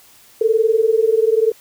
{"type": "tone pair together", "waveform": "sine", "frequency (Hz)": [435.5, 456], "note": ["A4", "A#4"], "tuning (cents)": [-18, -38], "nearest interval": "minor second", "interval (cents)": 80, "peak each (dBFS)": -15, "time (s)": [0.41, 1.52], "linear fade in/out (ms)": 5, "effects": ["white hiss -48 dBFS RMS until 1.6 s"]}